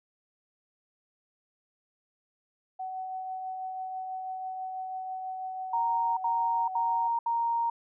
sine tone with tremolo, 751 Hz, F#5, 26 cents sharp, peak -32 dBFS, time 2.79-7.08 s, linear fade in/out 10 ms, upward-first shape triangle, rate 6.1 Hz, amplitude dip 30%
sine tone bursts, 931 Hz, A#5, 2 cents flat, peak -25 dBFS, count 4, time 5.73-7.7 s, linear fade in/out 5 ms, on 440 ms, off 70 ms
effects none

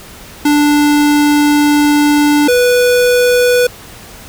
square tone pair in turn, 293.7 / 491.8 Hz, D4 / B4, 0 / -7 cents, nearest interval major sixth, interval 893 cents, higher second, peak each -8 / -8 dBFS, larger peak neither, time 0.45-2.48 / 2.48-3.67 s, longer first, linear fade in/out 5 ms, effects pink hiss -34 dBFS RMS until 4.28 s

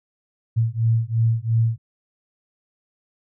sine beating tone pair, 112.6 / 115.5 Hz, A2 / A#2, +40 / -16 cents, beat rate 2.9 Hz, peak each -20 dBFS, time 0.56-1.78 s, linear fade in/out 20 ms, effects none

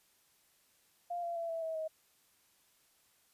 sine tone with pitch steps, 698.5 / 684.9 / 671.6 / 658.5 / 645.7 / 633.2 Hz, F5 / F5 / E5 / E5 / E5 / D#5, 0 / -34 / +32 / -2 / -36 / +30 cents, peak -35 dBFS, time 1.1-1.88 s, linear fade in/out 10 ms, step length 130 ms, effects white hiss -70 dBFS RMS until 3.33 s + resampled to 32000 Hz

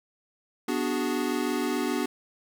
square chord, G# half-diminished seventh, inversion first, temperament equal, 246.9 / 293.7 / 370 / 415.3 Hz, B3 / D4 / F#4 / G#4, 0 / 0 / 0 / 0 cents, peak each -31 / -31 / -32 / -36 dBFS, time 0.68-2.06 s, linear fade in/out 5 ms, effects none

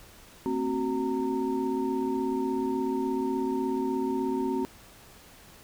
sine tone cluster, 229.1 / 265.6 / 372.5 / 919 Hz, A#3 / C4 / F#4 / A#5, -30 / +26 / +12 / -25 cents, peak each -35 / -29 / -30 / -35 dBFS, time 0.46-4.65 s, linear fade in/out 0 ms, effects pink hiss -52 dBFS RMS until 5.63 s

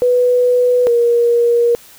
sine tone pair in turn, 493.9 / 473.4 Hz, B4 / A#4, 0 / +27 cents, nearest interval minor second, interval 73 cents, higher first, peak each -9 dBFS, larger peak neither, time 0.02-0.87 / 0.87-1.75 s, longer second, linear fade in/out 0 ms, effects white hiss -42 dBFS RMS until 1.98 s

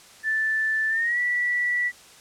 sine tone with pitch glide, 1760 to 1952.8 Hz, A6 to B6, 0 to -20 cents, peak -21 dBFS, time 0.23-1.92 s, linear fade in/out 50 ms, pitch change +180 cents, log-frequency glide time 0.89-1.19 s, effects white hiss -49 dBFS RMS until 2.2 s + low-pass 9000 Hz 12 dB/octave

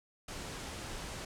pink low-pass noise, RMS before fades -43 dBFS, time 0.28-1.25 s, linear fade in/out 5 ms, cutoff 9500 Hz, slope 24 dB/octave, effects none

